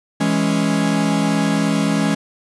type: chord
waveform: 45% pulse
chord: C# minor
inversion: first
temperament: equal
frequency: 164.81 / 207.7 / 277.2 Hz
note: E3 / G#3 / C#4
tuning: 0 / 0 / 0 cents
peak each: -21 / -19 / -20 dBFS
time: 0.2-2.15 s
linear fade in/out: 10 ms
effects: resampled to 24000 Hz + 8-bit